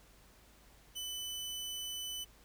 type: tone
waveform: sawtooth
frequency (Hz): 3000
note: F#7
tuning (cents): +23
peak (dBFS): -36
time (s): 0.95-2.25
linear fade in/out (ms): 20
effects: added 50 Hz sine -63 dBFS peak until 2.44 s + pink hiss -63 dBFS RMS until 2.44 s